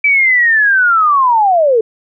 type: linear sweep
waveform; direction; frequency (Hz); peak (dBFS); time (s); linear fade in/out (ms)
sine; down; 2322 to 425.3; -7; 0.04-1.81; 5
effects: none